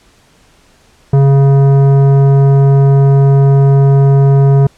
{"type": "tone with tanh clipping", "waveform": "sine", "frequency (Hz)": 138.1, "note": "C#3", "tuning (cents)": -6, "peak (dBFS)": -6, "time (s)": [1.13, 4.67], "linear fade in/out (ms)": 5, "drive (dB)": 13, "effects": ["pink hiss -48 dBFS RMS until 4.77 s", "low-pass 9000 Hz 12 dB/octave"]}